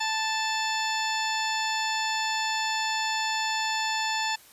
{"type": "harmonic tone", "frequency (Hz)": 880, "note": "A5", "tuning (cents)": 0, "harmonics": [1, 2, 3, 4, 5, 6, 8], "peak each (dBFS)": [-29, -32, -34, -35, -36, -37, -38], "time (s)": [0, 4.36], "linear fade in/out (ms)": 10, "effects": ["white hiss -53 dBFS RMS until 4.52 s", "resampled to 32000 Hz"]}